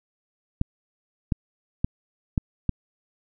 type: clicks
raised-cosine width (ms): 5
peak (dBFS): -9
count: 5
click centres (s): 0.614 / 1.322 / 1.845 / 2.378 / 2.693
effects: none